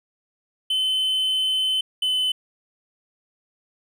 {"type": "tone pair in turn", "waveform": "triangle", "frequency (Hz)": [3053, 3028], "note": ["G7", "F#7"], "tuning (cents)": [-46, 39], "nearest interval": "unison", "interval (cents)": 15, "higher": "first", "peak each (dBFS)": -18, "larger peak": "neither", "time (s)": [[0.7, 1.81], [2.02, 2.32]], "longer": "first", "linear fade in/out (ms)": 5, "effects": []}